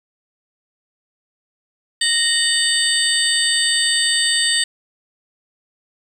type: tone cluster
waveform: sine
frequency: 1860 / 2984 / 3640 / 4605 / 8170 Hz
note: A#6 / F#7 / A#7 / D8 / C9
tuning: -4 / +14 / -42 / -35 / -42 cents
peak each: -21 dBFS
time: 2.01-4.64 s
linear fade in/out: 5 ms
effects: tanh soft clip ceiling -4 dBFS + 7-bit